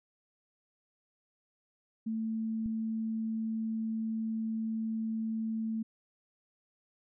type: tone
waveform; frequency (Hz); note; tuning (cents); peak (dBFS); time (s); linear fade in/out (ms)
sine; 222.3; A3; +18; -31; 2.06-5.83; 10
type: click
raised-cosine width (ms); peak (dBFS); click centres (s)
5; -31; 2.66
effects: none